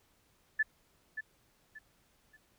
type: tone with echo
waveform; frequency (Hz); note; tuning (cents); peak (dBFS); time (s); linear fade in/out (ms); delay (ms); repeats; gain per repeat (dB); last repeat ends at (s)
sine; 1742; A6; -18; -25; 0.59-0.63; 10; 580; 3; -10; 2.37
effects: pink hiss -70 dBFS RMS until 2.58 s